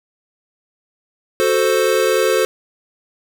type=chord; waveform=square; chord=F# diminished; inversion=none; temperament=equal; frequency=370 / 440 / 523.3 Hz; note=F#4 / A4 / C5; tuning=0 / 0 / 0 cents; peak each=-20 / -18 / -18 dBFS; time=1.4-2.45 s; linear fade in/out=0 ms; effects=none